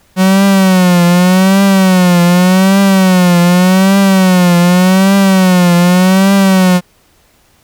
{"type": "tone with vibrato", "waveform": "45% pulse", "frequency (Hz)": 185, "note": "F#3", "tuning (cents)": 0, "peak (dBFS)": -5, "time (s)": [0.16, 6.81], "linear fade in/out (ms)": 50, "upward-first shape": "triangle", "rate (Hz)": 0.85, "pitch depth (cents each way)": 120, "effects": ["pink hiss -50 dBFS RMS until 7.63 s"]}